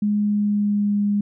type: tone with pitch glide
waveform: sine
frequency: 207.7 to 204.6 Hz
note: G#3 to G#3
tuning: 0 to -26 cents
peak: -17 dBFS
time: 0.02-1.21 s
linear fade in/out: 5 ms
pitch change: -26 cents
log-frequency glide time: 0.19-1 s
effects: none